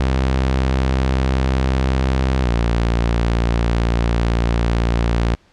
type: tone with pitch glide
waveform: sawtooth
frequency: 65.4 to 57.93 Hz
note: C2 to A#1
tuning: 0 to -10 cents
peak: -11 dBFS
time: 0-5.35 s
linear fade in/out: 0 ms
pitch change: -210 cents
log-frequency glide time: 2.41-2.5 s
effects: pink hiss -55 dBFS RMS until 5.52 s + low-pass 5000 Hz 12 dB/octave